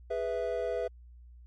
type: chord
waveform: triangle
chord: E major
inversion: first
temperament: equal with one note detuned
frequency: 413.9 / 493.9 / 659.3 Hz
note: G#4 / B4 / E5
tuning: -6 / 0 / 0 cents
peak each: -34 / -31 / -32 dBFS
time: 0.1-0.88 s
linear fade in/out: 10 ms
effects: added 60 Hz sine -49 dBFS peak until 1.46 s + MP3 48 kbps